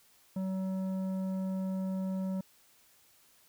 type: tone with tanh clipping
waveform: triangle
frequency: 189.2 Hz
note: F#3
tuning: 39 cents sharp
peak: -33 dBFS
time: 0.36-2.41 s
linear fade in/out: 5 ms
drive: 14 dB
effects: white hiss -64 dBFS RMS until 3.48 s